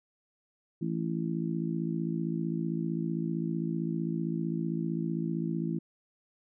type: harmonic tone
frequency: 55.5 Hz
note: A1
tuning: 16 cents sharp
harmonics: 3 / 4 / 5 / 6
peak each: -32 / -35 / -38 / -36 dBFS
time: 0.81-5.79 s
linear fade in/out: 10 ms
effects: none